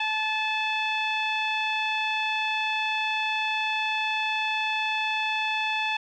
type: tone with low-pass filter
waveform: sawtooth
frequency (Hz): 868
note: A5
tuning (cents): -24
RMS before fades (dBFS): -27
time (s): 0-5.97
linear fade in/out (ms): 5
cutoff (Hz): 3000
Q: 9.6
effects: none